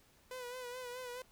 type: tone with vibrato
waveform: sawtooth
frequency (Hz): 498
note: B4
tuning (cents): +14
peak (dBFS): -39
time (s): 0.31-1.22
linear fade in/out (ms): 2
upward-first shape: sine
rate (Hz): 4.7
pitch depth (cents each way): 49
effects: pink hiss -67 dBFS RMS until 1.31 s